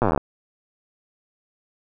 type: slowing click train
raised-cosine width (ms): 1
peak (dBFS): -6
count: 15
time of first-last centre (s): 0.02-0.177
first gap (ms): 8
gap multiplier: 1.05
effects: none